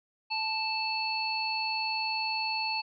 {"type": "harmonic tone", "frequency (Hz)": 880, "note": "A5", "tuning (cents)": 0, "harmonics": [1, 3, 5], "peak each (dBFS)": [-33, -33, -33], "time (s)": [0.3, 2.82], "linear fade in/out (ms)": 20, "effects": []}